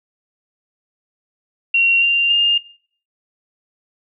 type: tone with pitch steps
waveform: sine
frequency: 2745 / 2780 / 2816 Hz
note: F7 / F7 / F7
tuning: -31 / -9 / +14 cents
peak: -11 dBFS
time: 1.74-2.58 s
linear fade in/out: 5 ms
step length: 280 ms
effects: noise-tail reverb RT60 0.5 s tail -20 dB re dry